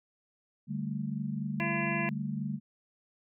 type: chord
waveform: sine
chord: D suspended fourth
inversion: none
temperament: equal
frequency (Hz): 146.83 / 196 / 220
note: D3 / G3 / A3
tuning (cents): 0 / 0 / 0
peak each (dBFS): -36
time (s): 0.67-2.6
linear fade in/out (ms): 50
type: harmonic tone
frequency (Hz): 339.6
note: F4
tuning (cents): -48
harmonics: 1 / 2 / 3 / 5 / 6 / 7 / 8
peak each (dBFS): -38 / -38 / -38 / -38 / -38 / -38 / -38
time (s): 1.6-2.09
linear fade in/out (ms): 0
effects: none